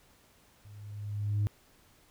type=tone with level ramp; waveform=sine; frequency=103.5 Hz; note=G#2; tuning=5 cents flat; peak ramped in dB=-48 to -22 dBFS; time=0.65-1.47 s; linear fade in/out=0 ms; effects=tanh soft clip ceiling -24 dBFS + pink hiss -63 dBFS RMS until 2.1 s